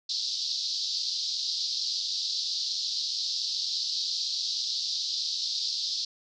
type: band-pass noise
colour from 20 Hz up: white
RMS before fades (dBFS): -31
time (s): 0.09-6.05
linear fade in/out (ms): 5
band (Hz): 3900 to 5100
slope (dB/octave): 48
effects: none